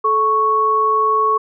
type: tone pair together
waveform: sine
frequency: 434.4 / 1108 Hz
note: A4 / C#6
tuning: -22 / -1 cents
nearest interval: octave + major third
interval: 1621 cents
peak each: -20 / -13 dBFS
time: 0.04-1.38 s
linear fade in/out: 10 ms
effects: none